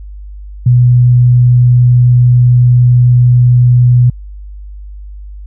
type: tone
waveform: sine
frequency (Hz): 123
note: B2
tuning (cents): -7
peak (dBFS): -3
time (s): 0.66-4.1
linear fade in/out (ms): 5
effects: added 50 Hz sine -25 dBFS peak until 5.46 s